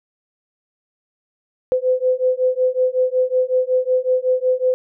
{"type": "beating tone pair", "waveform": "sine", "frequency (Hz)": [507, 512.4], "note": ["B4", "C5"], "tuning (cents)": [45, -36], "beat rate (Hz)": 5.4, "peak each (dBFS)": -18, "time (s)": [1.72, 4.74], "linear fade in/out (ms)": 0, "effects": []}